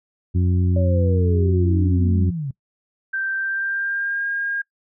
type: harmonic tone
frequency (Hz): 90.2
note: F#2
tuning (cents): -44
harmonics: 1 / 2 / 3 / 4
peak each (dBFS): -16 / -24 / -29 / -33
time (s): 0.34-2.31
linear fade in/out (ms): 20
type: linear sweep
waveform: sine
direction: down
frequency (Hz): 570 to 128.1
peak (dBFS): -23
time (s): 0.76-2.51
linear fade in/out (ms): 5
type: tone with pitch glide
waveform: sine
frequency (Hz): 1566 to 1619.4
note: G6 to G#6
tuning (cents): -2 to -44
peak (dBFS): -21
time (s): 3.13-4.62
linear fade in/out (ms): 10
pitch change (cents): +58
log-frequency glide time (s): 3.37-4.26
effects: noise-tail reverb RT60 0.1 s tail -22 dB re dry